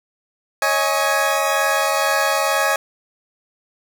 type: chord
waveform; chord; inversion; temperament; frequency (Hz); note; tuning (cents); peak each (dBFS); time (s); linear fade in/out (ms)
20% pulse; C# suspended second; none; equal with one note detuned; 554.4 / 633.5 / 830.6; C#5 / D#5 / G#5; 0 / +31 / 0; -16; 0.62-2.76; 2
effects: none